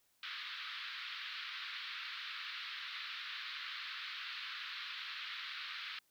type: band-pass noise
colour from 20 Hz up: white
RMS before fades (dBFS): -45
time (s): 0.23-5.99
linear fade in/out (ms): 2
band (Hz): 1200 to 4200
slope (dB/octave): 48
effects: white hiss -75 dBFS RMS until 6.1 s